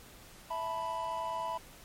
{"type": "chord", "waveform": "triangle", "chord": "E suspended fourth", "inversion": "none", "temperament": "just", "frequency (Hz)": [659.3, 879, 988.9], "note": ["E5", "A5", "B5"], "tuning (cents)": [0, -2, 2], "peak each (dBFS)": [-38, -39, -33], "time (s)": [0.5, 1.58], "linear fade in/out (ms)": 10, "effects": ["pink hiss -54 dBFS RMS until 1.84 s", "MP3 64 kbps"]}